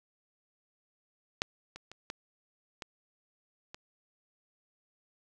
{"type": "clicks", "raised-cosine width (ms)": 0.2, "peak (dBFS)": [-11, -27, -29, -20, -22, -26], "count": 6, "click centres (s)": [1.419, 1.76, 1.916, 2.101, 2.822, 3.745], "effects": []}